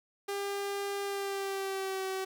sawtooth tone with pitch glide, 400.2 to 380.8 Hz, G4 to F#4, +36 to +50 cents, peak -29 dBFS, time 0.28-2.25 s, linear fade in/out 10 ms, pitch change -86 cents, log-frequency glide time 1.03-2.05 s, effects 10-bit

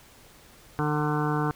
harmonic tone with a mistuned harmonic, 150 Hz, D3, 37 cents sharp, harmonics 1 / 2 / 3 / 5 / 6 / 7 / 8 / 9 / 10, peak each -27 / -30 / -32 / -34 / -35 / -35 / -36 / -37 / -37 dBFS, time 0.79-1.51 s, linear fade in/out 0 ms, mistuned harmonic 8, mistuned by -25 cents, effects pink hiss -53 dBFS RMS until 1.55 s

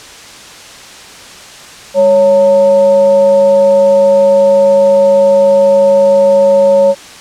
sine tone with frequency modulation, 554.4 Hz, C#5, in tune, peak -4 dBFS, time 1.94-6.95 s, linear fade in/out 50 ms, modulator 352 Hz, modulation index 0.32, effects white hiss -32 dBFS RMS until 7.2 s + low-pass 7000 Hz 12 dB/octave

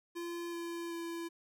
square tone with pitch steps, 343.1 / 339.9 / 336.8 Hz, F4 / F4 / E4, -31 / -47 / +37 cents, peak -39 dBFS, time 0.15-1.29 s, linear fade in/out 20 ms, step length 380 ms, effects none

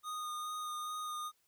square tone with vibrato, 1231 Hz, D#6, 19 cents flat, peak -39 dBFS, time 0.03-1.32 s, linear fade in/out 50 ms, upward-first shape sine, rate 2.4 Hz, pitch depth 13 cents each way, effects white hiss -75 dBFS RMS until 1.47 s

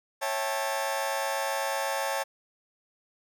sawtooth chord, A dominant seventh, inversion first, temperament just, 550 / 660 / 792 / 880 Hz, C#5 / E5 / G5 / A5, -14 / +2 / +18 / 0 cents, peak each -28 / -32 / -32 / -28 dBFS, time 0.21-2.24 s, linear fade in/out 20 ms, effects none

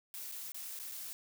blue noise with dropouts, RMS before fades -44 dBFS, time 0.14-1.13 s, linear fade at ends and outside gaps 0 ms, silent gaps 0.315-0.322 / 0.519-0.545 / 0.79-0.798 / 0.915-0.92 s, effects none

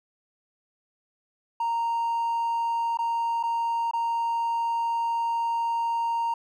triangle tone with dropouts, 928 Hz, A#5, 8 cents flat, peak -21 dBFS, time 1.6-6.34 s, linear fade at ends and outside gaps 5 ms, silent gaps 2.973-2.988 / 3.429-3.435 / 3.912-3.934 s, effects tanh soft clip ceiling -18 dBFS

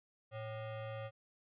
square ring-modulated tone, 330 Hz, E4, 2 cents sharp, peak -39 dBFS, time 0.31-1.11 s, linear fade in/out 50 ms, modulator 218 Hz, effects resampled to 8000 Hz

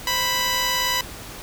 10% pulse tone pair together, 523.3 / 987.8 Hz, C5 / B5, 0 / 0 cents, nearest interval major seventh, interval 1100 cents, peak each -22 / -12 dBFS, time 0.07-1.01 s, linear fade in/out 2 ms, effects pink hiss -37 dBFS RMS until 1.42 s

